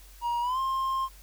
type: tone with pitch glide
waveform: triangle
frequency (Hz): 950 to 1060.2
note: A#5 to C6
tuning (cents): +33 to +23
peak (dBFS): -24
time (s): 0.21-1.09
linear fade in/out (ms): 50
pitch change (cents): +190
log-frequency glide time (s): 0.41-0.59
effects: added 47 Hz sine -49 dBFS peak until 1.22 s + white hiss -55 dBFS RMS until 1.22 s